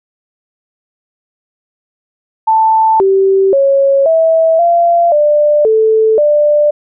sine tone with pitch steps, 884 / 386.9 / 550 / 650 / 686 / 594 / 439.6 / 593 Hz, A5 / G4 / C#5 / E5 / F5 / D5 / A4 / D5, +8 / -23 / -14 / -24 / -31 / +20 / -2 / +17 cents, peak -6 dBFS, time 2.47-6.71 s, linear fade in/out 10 ms, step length 530 ms, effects none

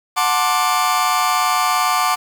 40% pulse chord, D dominant seventh, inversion first, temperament just, 734.2 / 881 / 1057.2 / 1174.7 Hz, F#5 / A5 / C6 / D6, -14 / +2 / +18 / 0 cents, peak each -20 / -22 / -22 / -17 dBFS, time 0.16-2.16 s, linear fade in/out 20 ms, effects 7-bit

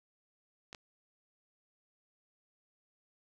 clicks, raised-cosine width 0.2 ms, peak -30 dBFS, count 2, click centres 0.729 / 0.748 s, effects none

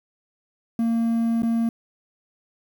triangle tone with dropouts, 230 Hz, A#3, 23 cents flat, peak -17 dBFS, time 0.79-1.69 s, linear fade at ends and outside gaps 2 ms, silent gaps 1.422-1.432 s, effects 8-bit

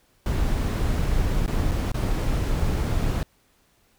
brown noise with dropouts, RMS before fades -23 dBFS, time 0.26-3.23 s, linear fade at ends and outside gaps 1 ms, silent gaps 1.463-1.478 / 1.712-1.716 / 1.918-1.943 s, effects pink hiss -63 dBFS RMS until 3.98 s

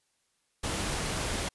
pink noise, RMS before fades -32 dBFS, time 0.63-1.49 s, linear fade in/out 10 ms, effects white hiss -74 dBFS RMS until 1.54 s + resampled to 24000 Hz

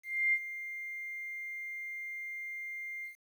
sine tone with ADSR envelope, 2100 Hz, C7, 6 cents sharp, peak -24 dBFS, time 0.03-3.16 s, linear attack 300 ms, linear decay 54 ms, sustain -14 dB, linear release 120 ms, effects 10-bit

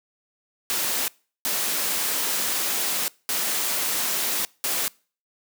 white noise bursts at uneven times, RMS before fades -25 dBFS, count 4, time 0.7-1.08 / 1.45-3.08 / 3.29-4.45 / 4.64-4.88 s, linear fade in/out 0 ms, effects noise-tail reverb RT60 0.4 s tail -25 dB re dry + high-pass 200 Hz 12 dB/octave

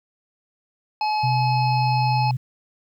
harmonic tone, 853 Hz, G#5, 46 cents sharp, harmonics 1 / 3 / 5 / 6, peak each -20 / -31 / -34 / -36 dBFS, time 1.01-2.31 s, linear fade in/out 2 ms
sine tone, 127.9 Hz, C3, 39 cents flat, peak -20 dBFS, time 1.23-2.37 s, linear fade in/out 10 ms
effects 9-bit

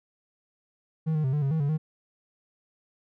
triangle tone with pitch steps, 158.9 / 153.8 / 131.6 / 148.4 / 137.1 / 159.7 / 142.3 / 156 Hz, D#3 / D#3 / C3 / D3 / C#3 / D#3 / C#3 / D#3, +37 / -20 / +10 / +18 / -19 / +45 / +46 / +5 cents, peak -21 dBFS, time 1.06-1.78 s, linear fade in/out 20 ms, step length 90 ms, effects none

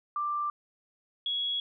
sine tone pair in turn, 1181 / 3340 Hz, D6 / G#7, +9 / +9 cents, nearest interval octave + tritone, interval 1800 cents, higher second, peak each -28 dBFS, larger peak neither, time 0.16-0.5 / 1.26-1.6 s, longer neither, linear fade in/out 2 ms, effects none

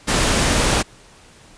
pink noise, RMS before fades -17 dBFS, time 0.07-0.83 s, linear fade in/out 20 ms, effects pink hiss -47 dBFS RMS until 1.57 s + resampled to 22050 Hz

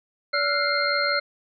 sine tone cluster, 575 / 1352 / 1437 / 2102 / 4205 Hz, D5 / E6 / F6 / C7 / C8, -37 / +43 / +49 / +7 / +8 cents, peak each -27 dBFS, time 0.33-1.2 s, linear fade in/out 10 ms, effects none

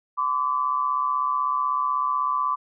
sine tone pair together, 1018.9 / 1155 Hz, C6 / D6, -46 / -29 cents, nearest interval major second, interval 217 cents, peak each -25 / -23 dBFS, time 0.17-2.56 s, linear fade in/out 20 ms, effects none

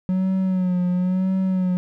triangle tone with vibrato, 184.1 Hz, F#3, 8 cents flat, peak -16 dBFS, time 0.09-1.77 s, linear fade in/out 0 ms, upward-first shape sine, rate 0.98 Hz, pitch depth 50 cents each way, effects none

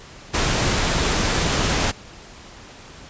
pink noise, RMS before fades -20 dBFS, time 0.33-1.92 s, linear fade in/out 20 ms, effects pink hiss -42 dBFS RMS until 3.09 s + resampled to 16000 Hz

